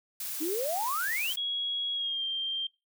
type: noise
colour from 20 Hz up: blue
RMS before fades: -36 dBFS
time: 0.2-1.36 s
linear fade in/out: 5 ms
type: exponential sweep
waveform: sine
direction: up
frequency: 293.2 to 3322 Hz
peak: -29 dBFS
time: 0.4-1.34 s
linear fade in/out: 20 ms
type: tone with pitch glide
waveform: sine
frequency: 3320 to 3172 Hz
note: G#7 to G7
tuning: -1 to +20 cents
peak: -29 dBFS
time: 1.37-2.67 s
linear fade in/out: 5 ms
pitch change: -79 cents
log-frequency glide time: 1.94-2.24 s
effects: noise-tail reverb RT60 0.3 s tail -24 dB re dry